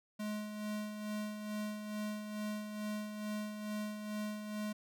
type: tone with tremolo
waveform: square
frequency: 211.1 Hz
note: G#3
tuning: 29 cents sharp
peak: -37 dBFS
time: 0.19-4.73 s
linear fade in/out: 10 ms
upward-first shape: sine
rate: 2.3 Hz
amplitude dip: 50%
effects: none